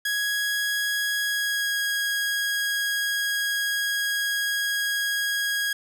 sawtooth tone with pitch glide, 1661.2 to 1646.9 Hz, G#6 to G#6, 0 to -15 cents, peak -20 dBFS, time 0.05-5.73 s, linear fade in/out 5 ms, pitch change -15 cents, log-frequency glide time 1.22-1.82 s, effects none

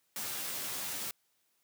white noise with comb filter, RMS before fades -38 dBFS, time 0.16-1.11 s, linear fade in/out 2 ms, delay 12 ms, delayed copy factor -0.65, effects white hiss -75 dBFS RMS until 1.63 s + high-pass 100 Hz 12 dB/octave

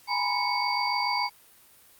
sine tone cluster, 827 / 957 / 1004 / 2212 / 4656 Hz, G#5 / A#5 / B5 / C#7 / D8, -8 / +45 / +28 / -4 / -16 cents, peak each -31 dBFS, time 0.07-1.3 s, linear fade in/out 50 ms, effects white hiss -56 dBFS RMS until 1.99 s + Opus 48 kbps

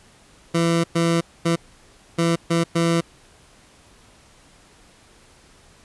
20% pulse tone bursts at uneven times, 167.6 Hz, E3, 29 cents sharp, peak -12 dBFS, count 6, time 0.54-0.84 / 0.95-1.21 / 1.45-1.56 / 2.18-2.36 / 2.5-2.64 / 2.75-3.01 s, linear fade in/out 10 ms, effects pink hiss -52 dBFS RMS until 5.84 s + resampled to 24000 Hz

